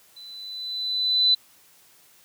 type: tone with level ramp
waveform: sine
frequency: 4001 Hz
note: B7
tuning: 22 cents sharp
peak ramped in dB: -41 to -14 dBFS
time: 0.16-1.35 s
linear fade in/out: 10 ms
effects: white hiss -56 dBFS RMS until 2.24 s + high-pass 80 Hz 12 dB/octave